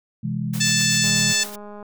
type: chord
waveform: sine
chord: C augmented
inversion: none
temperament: equal with one note detuned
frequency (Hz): 128.34 / 164.81 / 207.7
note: C3 / E3 / G#3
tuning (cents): -33 / 0 / 0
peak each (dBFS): -27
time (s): 0.23-1.33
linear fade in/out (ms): 10
type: noise with tremolo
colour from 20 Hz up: white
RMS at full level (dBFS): -33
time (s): 0.53-1.56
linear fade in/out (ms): 10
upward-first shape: triangle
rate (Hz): 7.9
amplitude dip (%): 70
type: harmonic tone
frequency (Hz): 880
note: A5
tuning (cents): 0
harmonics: 2 / 3 / 4 / 5 / 6 / 7 / 8 / 9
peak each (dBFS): -26 / -26 / -26 / -26 / -26 / -26 / -26 / -26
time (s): 0.6-1.44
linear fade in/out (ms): 10
type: click train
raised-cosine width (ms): 1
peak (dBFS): -26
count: 164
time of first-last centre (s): 1.04-1.827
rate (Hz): 207
effects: none